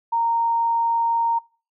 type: tone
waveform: sine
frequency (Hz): 926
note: A#5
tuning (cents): -12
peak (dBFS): -18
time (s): 0.12-1.39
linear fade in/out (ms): 10
effects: noise-tail reverb RT60 0.4 s tail -25 dB re dry